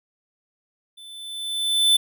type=tone with level ramp; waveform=square; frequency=3520 Hz; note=A7; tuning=in tune; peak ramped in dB=-42 to -13 dBFS; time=0.97-1.97 s; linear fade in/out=10 ms; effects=none